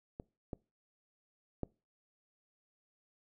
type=clicks; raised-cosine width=2 ms; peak=-28 / -26 / -22 dBFS; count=3; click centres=0.199 / 0.532 / 1.633 s; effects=noise-tail reverb RT60 0.3 s tail -24 dB re dry